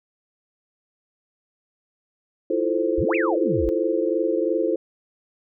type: chord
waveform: sine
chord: F major seventh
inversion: third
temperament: equal with one note detuned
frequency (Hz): 326.4 / 349.2 / 440 / 523.3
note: E4 / F4 / A4 / C5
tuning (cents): -17 / 0 / 0 / 0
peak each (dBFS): -25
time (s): 2.5-4.76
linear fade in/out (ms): 5
type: exponential two-way sweep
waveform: sine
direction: up then down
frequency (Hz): 45.78 to 2735 to 45.78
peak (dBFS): -24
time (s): 2.98-3.69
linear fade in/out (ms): 0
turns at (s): 3.15
effects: none